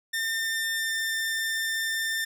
sawtooth tone with pitch glide, 1806 to 1794.6 Hz, A6 to A6, +45 to +34 cents, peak -23 dBFS, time 0.13-2.25 s, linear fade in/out 10 ms, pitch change -11 cents, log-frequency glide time 0.27-1.1 s, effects none

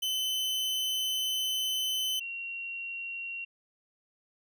40% pulse / sine tone pair in turn, 3041 / 2746 Hz, F#7 / F7, +47 / -30 cents, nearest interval major second, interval 177 cents, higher first, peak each -28 / -35 dBFS, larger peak first, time 0.02-2.2 / 2.2-3.45 s, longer first, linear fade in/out 10 ms, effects none

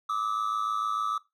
triangle tone pair together, 1174.7 / 1281.4 Hz, D6 / E6, 0 / -49 cents, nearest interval major second, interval 151 cents, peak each -28 dBFS, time 0.09-1.18 s, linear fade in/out 5 ms, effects noise-tail reverb RT60 0.2 s tail -19 dB re dry

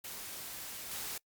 white noise with level steps, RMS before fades -44 / -40 dBFS, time 0.04-1.18 s, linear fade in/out 5 ms, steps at 0.91 s, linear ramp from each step 5 ms, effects noise-tail reverb RT60 0.1 s tail -25 dB re dry + Opus 48 kbps

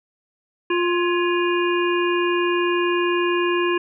harmonic tone with a mistuned harmonic, 351.1 Hz, F4, 9 cents sharp, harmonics 1 / 3 / 5 / 7 / 8, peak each -19 / -25 / -28 / -29 / -31 dBFS, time 0.7-3.78 s, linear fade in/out 5 ms, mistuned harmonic 5, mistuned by -74 cents, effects none

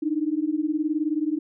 sine beating tone pair, 297.8 / 316.8 Hz, D4 / D#4, +24 / +31 cents, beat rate 19 Hz, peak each -25 dBFS, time 0.02-1.39 s, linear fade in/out 10 ms, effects none

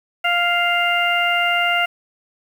harmonic tone, 698.5 Hz, F5, in tune, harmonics 1 / 2 / 3 / 4, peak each -21 / -21 / -21 / -21 dBFS, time 0.24-1.86 s, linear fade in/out 10 ms, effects 7-bit

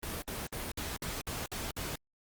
pink noise bursts, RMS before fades -38 dBFS, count 8, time 0.03-1.956 s, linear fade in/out 0 ms, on 190 ms, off 58 ms, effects Opus 24 kbps

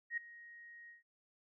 sine tone with ADSR envelope, 1878 Hz, A#6, 12 cents sharp, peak -33 dBFS, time 0.1-1.03 s, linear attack 74 ms, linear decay 5 ms, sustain -19 dB, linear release 140 ms, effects none

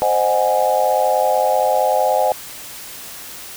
sine chord, Ab dominant seventh, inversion first, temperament equal with one note detuned, 523.3 / 619 / 740 / 830.6 Hz, C5 / Eb5 / Gb5 / Ab5, 0 / -9 / 0 / 0 cents, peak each -19 dBFS, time 0.02-2.32 s, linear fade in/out 0 ms, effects white hiss -34 dBFS RMS until 3.56 s

